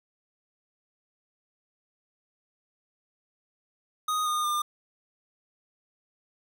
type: tone with pitch steps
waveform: square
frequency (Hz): 1244.5 / 1223.1 / 1202.1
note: D#6 / D#6 / D6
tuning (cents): 0 / -30 / +40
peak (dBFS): -26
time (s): 4.08-4.62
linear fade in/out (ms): 5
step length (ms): 180
effects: 10-bit